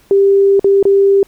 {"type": "tone with dropouts", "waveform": "sine", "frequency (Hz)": 395, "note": "G4", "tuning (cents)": 13, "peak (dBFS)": -6, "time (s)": [0.11, 1.23], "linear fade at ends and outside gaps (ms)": 1, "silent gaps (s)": [[0.595, 0.644], [0.828, 0.853]], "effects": ["pink hiss -50 dBFS RMS until 1.27 s"]}